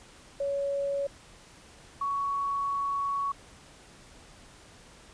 sine tone pair in turn, 560 / 1117.6 Hz, C#5 / C#6, +18 / +14 cents, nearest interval octave, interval 1196 cents, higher second, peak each -27 dBFS, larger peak neither, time 0.4-1.07 / 2.01-3.32 s, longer second, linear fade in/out 5 ms, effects pink hiss -53 dBFS RMS until 5.13 s + resampled to 22050 Hz

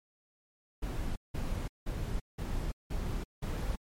brown noise bursts, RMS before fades -34 dBFS, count 6, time 0.82-3.76 s, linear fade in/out 10 ms, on 340 ms, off 180 ms, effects MP3 64 kbps

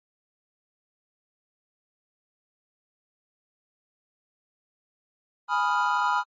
triangle chord, F half-diminished seventh, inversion first, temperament equal, 830.6 / 987.8 / 1244.5 / 1396.9 Hz, Ab5 / Cb6 / Eb6 / F6, 0 / 0 / 0 / 0 cents, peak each -27 / -23 / -27 / -26 dBFS, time 5.48-6.24 s, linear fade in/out 50 ms, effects MP3 32 kbps

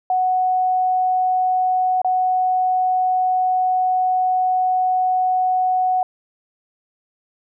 sine tone with dropouts, 740 Hz, F#5, in tune, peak -15 dBFS, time 0.1-6.03 s, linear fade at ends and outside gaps 2 ms, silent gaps 2.017-2.046 s, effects none

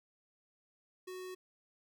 square tone with notch filter, 369.4 Hz, F#4, 3 cents flat, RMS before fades -45 dBFS, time 1.07-1.35 s, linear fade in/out 10 ms, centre 790 Hz, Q 1.6, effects none

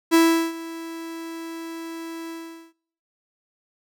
45% pulse tone with ADSR envelope, 329.6 Hz, E4, in tune, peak -12 dBFS, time 0.11-2.73 s, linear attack 33 ms, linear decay 380 ms, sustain -20 dB, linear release 430 ms, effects noise-tail reverb RT60 0.6 s tail -25 dB re dry

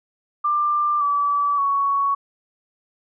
sine tone with pitch steps, 1188 / 1151.5 / 1116.2 Hz, D6 / D6 / C#6, +20 / -34 / +12 cents, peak -17 dBFS, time 0.44-2.15 s, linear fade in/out 10 ms, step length 570 ms, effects none

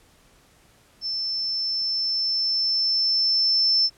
sine tone with level ramp, 5310 Hz, E8, 12 cents sharp, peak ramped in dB -25 to -16 dBFS, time 1.01-3.9 s, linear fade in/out 50 ms, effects pink hiss -57 dBFS RMS until 3.97 s + low-pass 12000 Hz 12 dB/octave

